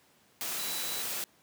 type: tone in noise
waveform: sine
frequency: 3951 Hz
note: B7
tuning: in tune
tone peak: -40 dBFS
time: 0.59-1.02 s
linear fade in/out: 0 ms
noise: white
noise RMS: -35 dBFS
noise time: 0.41-1.24 s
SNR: -8 dB
effects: pink hiss -64 dBFS RMS until 1.42 s + high-pass 150 Hz 12 dB/octave